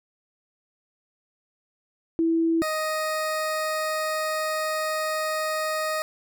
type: tone pair in turn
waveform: sine / 20% pulse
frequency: 329.1 / 624 Hz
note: E4 / D#5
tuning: -3 / +5 cents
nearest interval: major seventh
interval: 1108 cents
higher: second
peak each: -19 / -20 dBFS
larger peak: first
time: 2.19-2.62 / 2.62-6.02 s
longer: second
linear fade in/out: 0 ms
effects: none